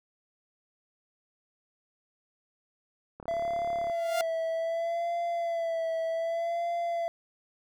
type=click train; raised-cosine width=1 ms; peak=-29 dBFS; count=26; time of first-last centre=3.2-3.898 s; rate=35.8 Hz
type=tone with vibrato; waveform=triangle; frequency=670 Hz; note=E5; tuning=28 cents sharp; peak=-26 dBFS; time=3.28-7.08 s; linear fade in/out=0 ms; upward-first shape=sine; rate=0.65 Hz; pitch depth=43 cents each way
type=tone with exponential growth; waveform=sawtooth; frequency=699 Hz; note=F5; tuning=1 cent sharp; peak=-22 dBFS; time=3.86-4.21 s; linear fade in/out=1 ms; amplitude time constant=75 ms
effects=none